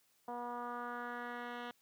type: tone with low-pass filter sweep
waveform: 10% pulse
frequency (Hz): 241.5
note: B3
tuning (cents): -39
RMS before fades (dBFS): -43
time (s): 0.28-1.71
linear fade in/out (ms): 2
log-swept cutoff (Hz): 860 to 2700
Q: 2.5
effects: white hiss -73 dBFS RMS until 1.81 s + high-pass 80 Hz 12 dB/octave